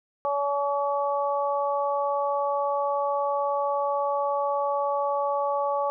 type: harmonic tone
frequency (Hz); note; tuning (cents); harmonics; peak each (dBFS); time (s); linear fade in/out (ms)
283.7; C#4; +40; 2 / 3 / 4; -26 / -28 / -29; 0.25-5.9; 0
effects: none